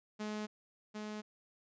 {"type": "tone pair in turn", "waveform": "sawtooth", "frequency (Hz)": [212.2, 212.2], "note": ["G#3", "G#3"], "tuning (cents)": [38, 38], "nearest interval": "unison", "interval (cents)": 0, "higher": "neither", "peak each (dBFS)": [-34, -37], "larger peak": "first", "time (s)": [[0.19, 0.47], [0.94, 1.22]], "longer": "neither", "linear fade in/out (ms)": 20, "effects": ["resampled to 16000 Hz"]}